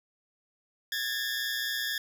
20% pulse tone pair together, 1661.2 / 1785.2 Hz, G#6 / A6, 0 / +25 cents, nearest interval minor second, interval 125 cents, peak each -28 dBFS, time 0.92-1.98 s, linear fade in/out 2 ms, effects none

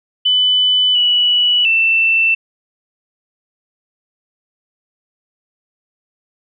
sine tone with pitch steps, 3000 / 2945 / 2672 Hz, F#7 / F#7 / E7, +23 / -9 / +23 cents, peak -10 dBFS, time 0.25-2.35 s, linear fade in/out 10 ms, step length 700 ms, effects none

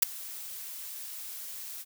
blue noise with ADSR envelope, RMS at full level -17 dBFS, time 0.02-1.85 s, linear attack 10 ms, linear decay 6 ms, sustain -24 dB, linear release 41 ms, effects none

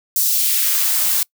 blue noise with high-pass filter sweep, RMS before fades -17 dBFS, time 0.16-1.23 s, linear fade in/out 2 ms, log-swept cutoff 6100 to 300 Hz, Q 1.1, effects noise-tail reverb RT60 0.1 s tail -25 dB re dry

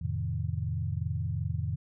sine chord, F dominant seventh, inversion none, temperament equal, 87.31 / 110 / 130.81 / 155.56 Hz, F2 / A2 / C3 / Eb3, 0 / 0 / 0 / 0 cents, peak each -33 / -34 / -36 / -36 dBFS, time 0.01-1.76 s, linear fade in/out 10 ms, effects none

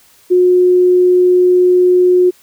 sine tone, 361.6 Hz, F#4, 40 cents flat, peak -6 dBFS, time 0.3-2.31 s, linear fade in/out 20 ms, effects white hiss -48 dBFS RMS until 2.42 s

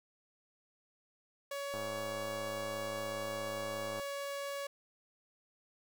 sawtooth tone, 562 Hz, C#5, 24 cents sharp, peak -34 dBFS, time 1.51-4.67 s, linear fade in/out 5 ms
click train, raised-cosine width 1 ms, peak -31 dBFS, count 238, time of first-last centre 1.74-3.997 s, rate 105 Hz
effects none

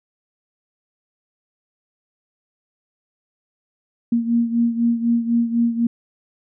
sine beating tone pair, 233.1 / 237.1 Hz, A#3 / A#3, 0 / +30 cents, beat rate 4 Hz, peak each -17 / -22 dBFS, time 4.12-5.87 s, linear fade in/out 5 ms, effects none

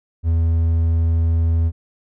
triangle tone, 82.4 Hz, E2, in tune, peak -12 dBFS, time 0.23-1.72 s, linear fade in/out 50 ms, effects none

